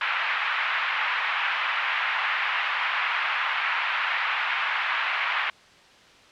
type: band-pass noise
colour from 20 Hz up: white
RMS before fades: -26 dBFS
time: 0.01-5.5 s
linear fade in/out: 2 ms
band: 930 to 2600 Hz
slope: 24 dB/octave
effects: white hiss -52 dBFS RMS until 6.31 s + low-pass 4000 Hz 12 dB/octave